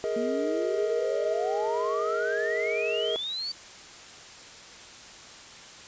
triangle chord, Ab suspended second, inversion none, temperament equal with one note detuned, 415.3 / 466.2 / 633.9 Hz, Ab4 / Bb4 / Eb5, 0 / 0 / +32 cents, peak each -29 dBFS, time 0.04-3.16 s, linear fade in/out 0 ms
sine exponential sweep, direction up, 230 to 4633 Hz, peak -30 dBFS, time 0.16-3.52 s, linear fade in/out 5 ms
effects white hiss -46 dBFS RMS until 5.87 s + resampled to 16000 Hz

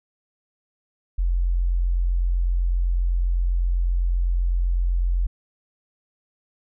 sine tone, 43.92 Hz, F1, 11 cents sharp, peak -18 dBFS, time 1.18-5.27 s, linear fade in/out 10 ms, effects none

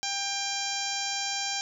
harmonic tone, 795 Hz, G5, 24 cents sharp, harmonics 1 / 2 / 3 / 4 / 5 / 6 / 7 / 8 / 9, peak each -36 / -40 / -38 / -38 / -38 / -38 / -35 / -38 / -39 dBFS, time 0.03-1.61 s, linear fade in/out 0 ms, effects 10-bit

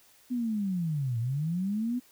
sine linear two-way sweep, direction down then up, 253 to 111.9 to 253 Hz, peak -27 dBFS, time 0.3-2 s, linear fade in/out 20 ms, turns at 1.19 s, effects white hiss -60 dBFS RMS until 2.11 s

